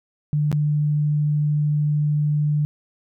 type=tone with dropouts; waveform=sine; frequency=148.9 Hz; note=D3; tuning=24 cents sharp; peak=-17 dBFS; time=0.33-2.65 s; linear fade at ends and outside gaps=0 ms; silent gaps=0.516-0.527 s; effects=none